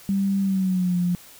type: tone with pitch glide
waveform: sine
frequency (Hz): 196.3 to 176.92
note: G3 to F3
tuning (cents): +3 to +23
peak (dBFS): -19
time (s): 0.09-1.15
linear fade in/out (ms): 0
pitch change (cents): -180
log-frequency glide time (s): 0.41-0.97
effects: white hiss -47 dBFS RMS until 1.39 s